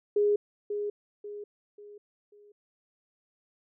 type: tone with echo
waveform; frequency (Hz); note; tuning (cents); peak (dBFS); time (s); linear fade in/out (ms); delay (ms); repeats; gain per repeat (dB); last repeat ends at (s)
sine; 413.2; G#4; -9; -21; 0.16-0.36; 5; 540; 4; -8; 2.52
effects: none